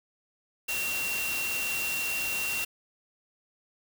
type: tone in noise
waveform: sine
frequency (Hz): 2741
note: F7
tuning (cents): -33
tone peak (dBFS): -30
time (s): 0.68-2.65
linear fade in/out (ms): 10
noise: white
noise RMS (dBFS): -34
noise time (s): 0.68-2.65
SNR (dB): +1
effects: none